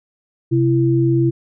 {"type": "tone pair together", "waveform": "sine", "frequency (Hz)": [130.81, 334.8], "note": ["C3", "E4"], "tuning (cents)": [0, 27], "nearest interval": "octave + major third", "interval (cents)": 1627, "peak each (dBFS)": -15, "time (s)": [0.51, 1.31], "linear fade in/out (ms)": 20, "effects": []}